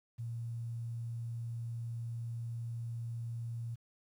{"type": "tone with quantisation", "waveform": "sine", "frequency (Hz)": 116.54, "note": "A#2", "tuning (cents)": 0, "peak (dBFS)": -37, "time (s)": [0.18, 3.76], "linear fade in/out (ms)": 20, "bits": 11, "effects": []}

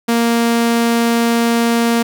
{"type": "tone", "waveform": "sawtooth", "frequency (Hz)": 233.1, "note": "A#3", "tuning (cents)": 0, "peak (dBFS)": -8, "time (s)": [0.08, 2.03], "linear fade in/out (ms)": 10, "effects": []}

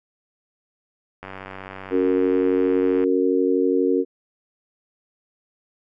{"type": "click train", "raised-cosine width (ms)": 0.5, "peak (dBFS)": -20, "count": 174, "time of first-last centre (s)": [1.23, 3.04], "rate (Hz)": 95.6}
{"type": "harmonic tone", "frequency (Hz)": 92.3, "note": "F#2", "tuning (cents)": -4, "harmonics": [3, 4, 5], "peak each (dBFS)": [-21, -21, -21], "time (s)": [1.9, 4.05], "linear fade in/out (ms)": 50}
{"effects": []}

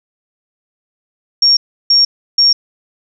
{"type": "tone bursts", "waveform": "sine", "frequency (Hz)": 5540, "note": "F8", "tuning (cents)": -15, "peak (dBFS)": -6, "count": 3, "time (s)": [1.42, 2.53], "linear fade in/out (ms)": 5, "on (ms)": 150, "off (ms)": 330, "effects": []}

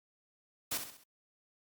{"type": "noise with echo", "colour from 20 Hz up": "white", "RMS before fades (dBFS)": -34, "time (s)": [0.71, 0.78], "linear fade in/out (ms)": 10, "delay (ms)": 65, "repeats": 4, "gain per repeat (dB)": -7, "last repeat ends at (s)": 1.04, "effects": ["Opus 48 kbps"]}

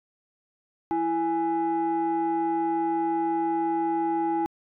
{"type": "tone pair together", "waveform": "sine", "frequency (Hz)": [331.7, 830.6], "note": ["E4", "G#5"], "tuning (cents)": [11, 0], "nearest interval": "octave + major third", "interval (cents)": 1589, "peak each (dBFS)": [-24, -24], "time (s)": [0.91, 4.46], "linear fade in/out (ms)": 0, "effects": ["tanh soft clip ceiling -19 dBFS"]}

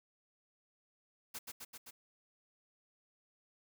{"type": "noise with echo", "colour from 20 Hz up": "white", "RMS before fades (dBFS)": -44, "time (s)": [1.34, 1.39], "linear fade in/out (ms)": 10, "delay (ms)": 130, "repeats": 4, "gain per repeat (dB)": -2, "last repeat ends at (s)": 1.91, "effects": []}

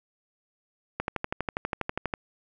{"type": "click train", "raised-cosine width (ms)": 0.5, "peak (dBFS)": -13, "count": 15, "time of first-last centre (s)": [1, 2.138], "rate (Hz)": 12.3, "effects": []}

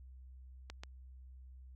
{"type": "clicks", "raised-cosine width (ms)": 0.2, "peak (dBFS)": -28, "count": 2, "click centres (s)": [0.7, 0.835], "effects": ["added 64 Hz sine -51 dBFS peak until 1.75 s"]}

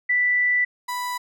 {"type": "tone pair in turn", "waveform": ["sine", "35% pulse"], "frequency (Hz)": [1975.5, 987.8], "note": ["B6", "B5"], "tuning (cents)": [0, 0], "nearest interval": "octave", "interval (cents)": 1200, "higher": "first", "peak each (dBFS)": [-17, -24], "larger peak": "first", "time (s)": [[0.09, 0.65], [0.88, 1.18]], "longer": "first", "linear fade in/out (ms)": 10, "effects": []}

